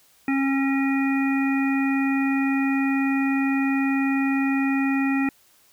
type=harmonic tone; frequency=271.9 Hz; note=C#4; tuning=33 cents flat; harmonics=1 / 3 / 5 / 7 / 9; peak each=-20 / -32 / -35 / -31 / -31 dBFS; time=0.28-5.29 s; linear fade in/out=2 ms; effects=white hiss -58 dBFS RMS until 5.72 s